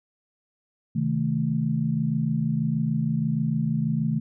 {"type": "chord", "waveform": "sine", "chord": "A diminished", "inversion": "first", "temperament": "just", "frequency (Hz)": [132, 158.4, 220], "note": ["C3", "Eb3", "A3"], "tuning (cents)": [16, 31, 0], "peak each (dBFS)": [-28, -25, -26], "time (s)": [0.95, 4.2], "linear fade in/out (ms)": 10, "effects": []}